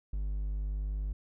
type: tone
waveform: triangle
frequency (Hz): 50.3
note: G1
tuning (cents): +45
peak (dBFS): -29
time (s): 0.13-1.13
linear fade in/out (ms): 5
effects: none